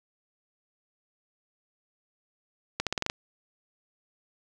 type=accelerating click train; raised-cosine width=0.2 ms; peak=-10 dBFS; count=7; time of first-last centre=2.8-3.099 s; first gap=67 ms; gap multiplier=0.88; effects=none